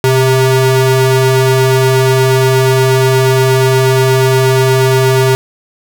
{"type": "ring-modulated tone", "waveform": "45% pulse", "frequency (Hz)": 261.6, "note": "C4", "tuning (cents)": 0, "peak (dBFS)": -4, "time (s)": [0.04, 5.35], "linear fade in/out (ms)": 0, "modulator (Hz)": 135, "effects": []}